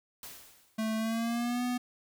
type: noise with exponential decay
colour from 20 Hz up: white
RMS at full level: -43 dBFS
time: 0.23-1.02 s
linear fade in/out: 1 ms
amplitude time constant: 170 ms
type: tone with pitch glide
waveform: square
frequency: 220 to 246.9 Hz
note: A3 to B3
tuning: 0 to 0 cents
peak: -30 dBFS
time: 0.78-1.78 s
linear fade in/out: 10 ms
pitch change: +200 cents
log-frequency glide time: 0.97-1.63 s
effects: none